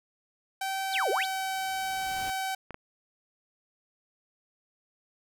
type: tone with pitch glide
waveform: sawtooth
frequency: 772 to 764.9 Hz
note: G5 to G5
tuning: -27 to -43 cents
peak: -26 dBFS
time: 0.61-2.55 s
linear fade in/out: 5 ms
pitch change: -16 cents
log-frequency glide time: 0.83-1.16 s
type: noise with exponential growth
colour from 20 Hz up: pink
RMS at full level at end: -42 dBFS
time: 0.78-2.3 s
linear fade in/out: 1 ms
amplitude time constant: 330 ms
type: exponential two-way sweep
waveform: sine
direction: down then up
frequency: 5588 to 362.7 to 5588 Hz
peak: -26 dBFS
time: 0.91-1.27 s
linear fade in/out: 50 ms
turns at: 1.1 s
type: clicks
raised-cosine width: 0.5 ms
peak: -25 dBFS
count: 2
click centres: 2.707 / 2.744 s
effects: none